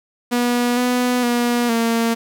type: tone with pitch steps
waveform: sawtooth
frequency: 242.6 / 247.6 / 240.3 / 229.9 Hz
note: B3 / B3 / B3 / A#3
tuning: -31 / +5 / -47 / -24 cents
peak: -12 dBFS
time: 0.31-2.15 s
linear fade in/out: 20 ms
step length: 460 ms
effects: 8-bit